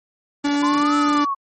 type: tone with pitch glide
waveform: 45% pulse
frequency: 287.7 to 292.1 Hz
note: D4 to D4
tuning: -36 to -9 cents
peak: -17 dBFS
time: 0.44-1.25 s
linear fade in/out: 10 ms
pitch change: +27 cents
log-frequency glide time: 0.57-0.72 s
type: exponential two-way sweep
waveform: sine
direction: up then down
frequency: 1005 to 1308 to 1084 Hz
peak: -19 dBFS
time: 0.62-1.35 s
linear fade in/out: 20 ms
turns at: 0.96 s
effects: MP3 32 kbps